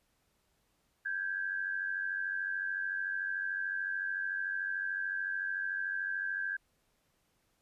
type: tone pair together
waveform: sine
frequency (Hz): 1573.4 / 1667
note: G6 / G#6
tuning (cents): +6 / +6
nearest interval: minor second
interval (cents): 100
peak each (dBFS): -34 / -38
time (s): 1.05-6.57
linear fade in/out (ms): 10
effects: pink hiss -75 dBFS RMS until 7.61 s + resampled to 32000 Hz